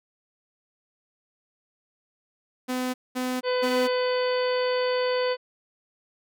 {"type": "tone bursts", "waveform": "sawtooth", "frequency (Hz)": 253.4, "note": "B3", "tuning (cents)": 45, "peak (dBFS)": -22, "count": 3, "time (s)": [2.68, 3.88], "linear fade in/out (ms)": 20, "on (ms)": 260, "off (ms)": 210}
{"type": "harmonic tone", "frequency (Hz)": 502, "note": "B4", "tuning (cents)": 28, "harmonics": [1, 2, 3, 4, 5, 6, 7, 9], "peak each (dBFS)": [-23, -32, -36, -37, -41, -38, -43, -37], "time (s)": [3.43, 5.37], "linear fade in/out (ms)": 50}
{"effects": []}